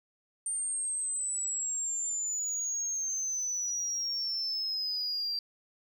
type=exponential sweep; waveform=sine; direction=down; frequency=8870 to 4699 Hz; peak=-29 dBFS; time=0.46-5.39 s; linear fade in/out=2 ms; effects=tanh soft clip ceiling -27 dBFS + 11-bit